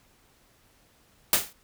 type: noise with exponential decay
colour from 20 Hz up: white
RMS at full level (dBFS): -17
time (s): 1.33-1.53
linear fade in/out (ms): 2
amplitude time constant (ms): 43
effects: pink hiss -62 dBFS RMS until 1.63 s